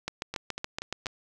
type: two click trains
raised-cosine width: 0.2 ms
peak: -14 / -17 dBFS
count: 8 / 4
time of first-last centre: 0.08-1.067 / 0.34-1.059 s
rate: 7.09 / 4.17 Hz
effects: none